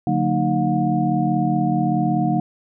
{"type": "tone cluster", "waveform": "sine", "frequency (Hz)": [145.3, 181.5, 226.3, 308, 719], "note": ["D3", "F#3", "A3", "D#4", "F#5"], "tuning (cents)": [-18, -33, 49, -17, -50], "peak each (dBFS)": -23, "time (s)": [0.07, 2.4], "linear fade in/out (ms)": 2, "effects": []}